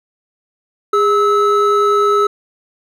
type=tone pair together; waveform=triangle; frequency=409.3 / 1299.4 Hz; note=G#4 / E6; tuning=-25 / -25 cents; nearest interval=octave + minor sixth; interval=2000 cents; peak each=-11 dBFS; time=0.93-2.27 s; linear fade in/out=5 ms; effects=none